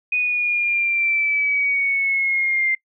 sine linear sweep, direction down, 2488 to 2093 Hz, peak -17 dBFS, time 0.12-2.75 s, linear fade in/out 5 ms, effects noise-tail reverb RT60 0.1 s tail -22 dB re dry

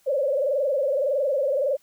sine tone with frequency modulation, 554.4 Hz, C#5, in tune, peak -20 dBFS, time 0.06-1.77 s, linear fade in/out 20 ms, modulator 21.7 Hz, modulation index 2, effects white hiss -62 dBFS RMS until 1.82 s

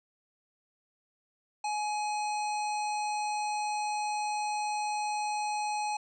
harmonic tone, 841 Hz, G#5, 22 cents sharp, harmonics 1 / 3 / 5 / 7 / 9 / 10, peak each -30 / -40 / -44 / -47 / -49 / -50 dBFS, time 1.64-5.97 s, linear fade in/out 5 ms, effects none

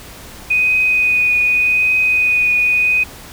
sine tone with vibrato, 2489 Hz, D#7, in tune, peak -11 dBFS, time 0.5-3.04 s, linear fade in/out 10 ms, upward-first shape triangle, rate 0.85 Hz, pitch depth 17 cents each way, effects added 60 Hz sine -44 dBFS peak until 3.32 s + pink hiss -36 dBFS RMS until 3.32 s

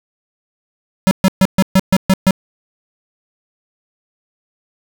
square tone bursts, 190 Hz, F#3, 46 cents sharp, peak -8 dBFS, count 8, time 1.07-2.308 s, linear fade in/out 0 ms, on 41 ms, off 130 ms, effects none

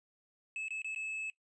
triangle tone with dropouts, 2600 Hz, E7, 24 cents flat, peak -35 dBFS, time 0.56-1.3 s, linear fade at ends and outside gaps 1 ms, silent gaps 0.683-0.706 / 0.819-0.845 / 0.948-0.96 s, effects noise-tail reverb RT60 0.1 s tail -19 dB re dry + resampled to 22050 Hz

